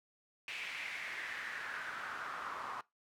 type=noise with band-pass filter sweep; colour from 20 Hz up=pink; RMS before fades=-43 dBFS; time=0.48-2.81 s; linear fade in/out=2 ms; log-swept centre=2500 to 1100 Hz; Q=4.1; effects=noise-tail reverb RT60 0.2 s tail -21 dB re dry